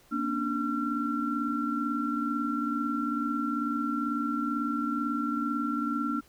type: tone cluster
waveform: sine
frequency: 234.4 / 270.3 / 292.5 / 1360 Hz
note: A#3 / C#4 / D4 / F6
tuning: +10 / -44 / -7 / -46 cents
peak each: -32 / -39 / -31 / -32 dBFS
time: 0.11-6.21 s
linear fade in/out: 20 ms
effects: pink hiss -60 dBFS RMS until 6.28 s

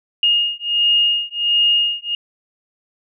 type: beating tone pair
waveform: sine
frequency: 2847 / 2848.4 Hz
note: F7 / F7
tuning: +33 / +33 cents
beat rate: 1.4 Hz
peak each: -17 dBFS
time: 0.23-2.15 s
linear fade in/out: 2 ms
effects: none

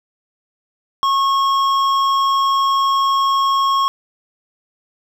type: tone with hard clipping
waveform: triangle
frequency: 1092 Hz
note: C#6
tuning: 26 cents flat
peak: -15 dBFS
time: 1.03-3.88 s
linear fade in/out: 0 ms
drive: 13 dB
effects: none

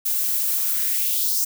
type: noise with high-pass filter sweep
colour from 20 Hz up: violet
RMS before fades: -22 dBFS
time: 0.05-1.45 s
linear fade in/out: 10 ms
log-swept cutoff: 290 to 6000 Hz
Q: 2.6
effects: none

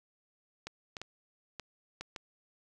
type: clicks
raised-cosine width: 0.2 ms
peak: -23 dBFS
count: 6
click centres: 0.67 / 0.968 / 1.016 / 1.597 / 2.01 / 2.162 s
effects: none

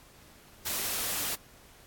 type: noise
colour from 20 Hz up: white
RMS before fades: -32 dBFS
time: 0.65-1.36 s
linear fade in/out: 20 ms
effects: pink hiss -56 dBFS RMS until 1.86 s + AAC 64 kbps

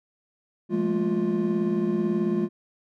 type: tone cluster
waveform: triangle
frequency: 172.8 / 208.3 / 226.6 / 351.4 Hz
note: F3 / G#3 / A#3 / F4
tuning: -18 / +5 / -49 / +11 cents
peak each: -29 / -24 / -28 / -24 dBFS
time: 0.69-2.49 s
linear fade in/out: 50 ms
effects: none

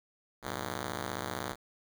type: ring-modulated tone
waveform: 5% pulse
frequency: 132.1 Hz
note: C3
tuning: 17 cents sharp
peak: -21 dBFS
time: 0.42-1.56 s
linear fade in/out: 50 ms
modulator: 38.4 Hz
effects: 8-bit

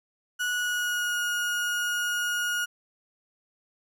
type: tone with pitch glide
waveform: 35% pulse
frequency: 1465 to 1439 Hz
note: F#6 to F#6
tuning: -18 to -49 cents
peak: -24 dBFS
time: 0.39-2.66 s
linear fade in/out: 20 ms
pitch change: -31 cents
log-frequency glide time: 0.49-1.22 s
effects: none

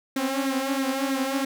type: tone with flanger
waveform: sawtooth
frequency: 269.2 Hz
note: C4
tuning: 49 cents sharp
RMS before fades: -26 dBFS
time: 0.16-1.45 s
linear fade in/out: 5 ms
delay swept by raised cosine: 0.49 to 6.09 ms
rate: 3.1 Hz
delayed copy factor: +0.65
effects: none

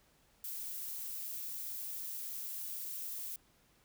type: noise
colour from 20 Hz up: violet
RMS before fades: -42 dBFS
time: 0.44-3.36 s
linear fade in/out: 2 ms
effects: pink hiss -69 dBFS RMS until 3.84 s

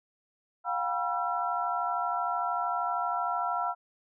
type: tone cluster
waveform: sine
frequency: 709 / 782 / 971 / 1348 Hz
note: F5 / G5 / B5 / E6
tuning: +26 / -4 / -30 / +38 cents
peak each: -32 / -36 / -33 / -32 dBFS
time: 0.64-3.75 s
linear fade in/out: 50 ms
effects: none

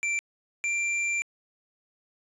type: tone pair in turn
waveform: square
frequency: 2349 / 2363 Hz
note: D7 / D7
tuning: 0 / +10 cents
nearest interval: unison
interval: 10 cents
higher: second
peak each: -26 dBFS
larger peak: neither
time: 0.03-0.19 / 0.64-1.22 s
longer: second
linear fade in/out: 0 ms
effects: resampled to 24000 Hz + 9-bit

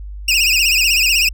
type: tone with vibrato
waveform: 25% pulse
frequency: 2637 Hz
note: E7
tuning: in tune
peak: -8 dBFS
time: 0.28-1.29 s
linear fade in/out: 5 ms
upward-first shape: triangle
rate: 16 Hz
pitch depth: 160 cents each way
effects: added 50 Hz sine -27 dBFS peak until 1.33 s

